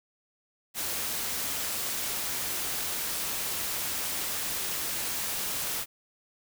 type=noise; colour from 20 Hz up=white; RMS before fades=-32 dBFS; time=0.74-5.86 s; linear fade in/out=50 ms; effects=none